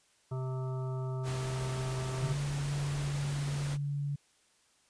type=harmonic tone; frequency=130 Hz; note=C3; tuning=11 cents flat; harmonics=1 / 3 / 5 / 7 / 9 / 10; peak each=-33 / -43 / -47 / -50 / -52 / -53 dBFS; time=0.31-2.33 s; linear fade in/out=10 ms
type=noise; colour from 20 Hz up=pink; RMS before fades=-42 dBFS; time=1.23-3.78 s; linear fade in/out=50 ms
type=tone; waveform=sine; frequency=142.9 Hz; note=D3; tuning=47 cents flat; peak=-31 dBFS; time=2.22-4.16 s; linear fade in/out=10 ms
effects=white hiss -68 dBFS RMS until 4.89 s + resampled to 22050 Hz